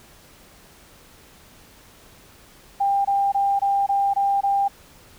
sine tone bursts, 796 Hz, G5, 26 cents sharp, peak -17 dBFS, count 7, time 2.8-4.682 s, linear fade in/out 10 ms, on 250 ms, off 22 ms, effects pink hiss -50 dBFS RMS until 5.18 s

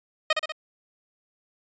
10% pulse tone with echo, 622.3 Hz, D#5, in tune, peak -10 dBFS, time 0.3-0.33 s, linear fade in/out 5 ms, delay 64 ms, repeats 3, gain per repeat -4 dB, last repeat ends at 0.522 s, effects resampled to 16000 Hz

